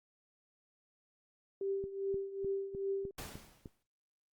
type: tone with tremolo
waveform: sine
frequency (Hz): 392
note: G4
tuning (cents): 0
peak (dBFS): -31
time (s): 1.61-3.11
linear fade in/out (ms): 2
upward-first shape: triangle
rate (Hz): 2.5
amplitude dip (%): 80
type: click train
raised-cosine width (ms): 3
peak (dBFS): -33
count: 7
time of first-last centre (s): 1.84-3.658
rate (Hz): 3.3
type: noise with exponential decay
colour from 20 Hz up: pink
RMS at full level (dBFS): -42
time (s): 3.18-3.83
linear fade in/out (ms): 5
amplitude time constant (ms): 140
effects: Opus 32 kbps